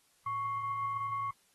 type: tone with frequency modulation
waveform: sine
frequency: 1108.7 Hz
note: C#6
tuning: in tune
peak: -32 dBFS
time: 0.26-1.31 s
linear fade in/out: 5 ms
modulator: 997 Hz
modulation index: 0.32
effects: white hiss -69 dBFS RMS until 1.54 s + AAC 32 kbps